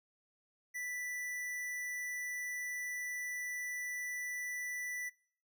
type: tone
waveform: square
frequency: 1975.5 Hz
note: B6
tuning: in tune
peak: -39 dBFS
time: 0.74-5.1 s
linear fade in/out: 20 ms
effects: noise-tail reverb RT60 0.6 s tail -25 dB re dry